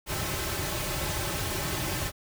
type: noise with comb filter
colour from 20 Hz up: pink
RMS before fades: -31 dBFS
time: 0.06-2.12 s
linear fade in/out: 50 ms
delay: 4.2 ms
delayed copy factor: -0.7
effects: none